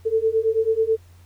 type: beating tone pair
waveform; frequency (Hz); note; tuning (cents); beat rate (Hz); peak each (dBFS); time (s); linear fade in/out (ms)
sine; 440 / 449.2; A4 / A4; 0 / +36; 9.2; -21 / -20; 0.05-0.97; 20
effects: added 88 Hz sine -46 dBFS peak until 1.25 s + pink hiss -58 dBFS RMS until 1.25 s